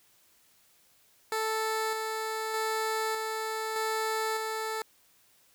15% pulse tone with tremolo, 440 Hz, A4, in tune, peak -22 dBFS, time 1.32-4.82 s, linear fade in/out 2 ms, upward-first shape square, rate 0.82 Hz, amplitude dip 30%, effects white hiss -64 dBFS RMS until 5.54 s

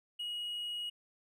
sine tone with hard clipping, 2897 Hz, F#7, 37 cents flat, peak -37 dBFS, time 0.19-0.9 s, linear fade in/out 10 ms, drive 2 dB, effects none

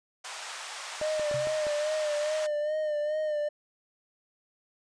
pink band-pass noise, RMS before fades -40 dBFS, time 0.24-2.47 s, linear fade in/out 10 ms, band 740 to 9000 Hz, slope 24 dB/octave
triangle tone with vibrato, 606 Hz, D#5, 46 cents flat, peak -25 dBFS, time 1.01-3.49 s, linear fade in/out 10 ms, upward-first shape sine, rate 2.4 Hz, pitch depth 44 cents each way
clicks, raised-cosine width 1 ms, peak -25 dBFS, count 5, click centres 1.014 / 1.196 / 1.313 / 1.471 / 1.668 s
sine tone with exponential decay, 130.81 Hz, C3, in tune, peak -32 dBFS, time 1.34-1.64 s, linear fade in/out 2 ms, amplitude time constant 65 ms
effects resampled to 22050 Hz

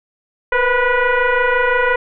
sine tone with frequency modulation, 478.1 Hz, A#4, 44 cents sharp, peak -12 dBFS, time 0.52-1.96 s, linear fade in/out 5 ms, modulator 491 Hz, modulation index 3.3, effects none

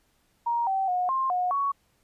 sine tone with pitch steps, 941 / 771 / 724 / 1058 / 724 / 1117 Hz, A#5 / G5 / F#5 / C6 / F#5 / C#6, +16 / -29 / -38 / +19 / -38 / +13 cents, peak -23 dBFS, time 0.46-1.72 s, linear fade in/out 10 ms, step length 210 ms, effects pink hiss -68 dBFS RMS until 2.03 s + resampled to 32000 Hz

